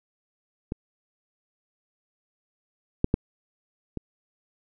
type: clicks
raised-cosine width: 3 ms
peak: -16 / -7 / -7 / -18 dBFS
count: 4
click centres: 0.721 / 3.044 / 3.141 / 3.973 s
effects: none